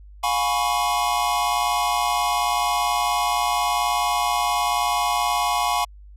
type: chord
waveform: square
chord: C# dominant seventh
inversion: first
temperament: equal with one note detuned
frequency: 711.9 / 830.6 / 987.8 / 1108.7 Hz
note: E#5 / G#5 / B5 / C#6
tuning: +33 / 0 / 0 / 0 cents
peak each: -26 dBFS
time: 0.23-5.85 s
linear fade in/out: 10 ms
effects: added 50 Hz sine -41 dBFS peak until 6.16 s + resampled to 32000 Hz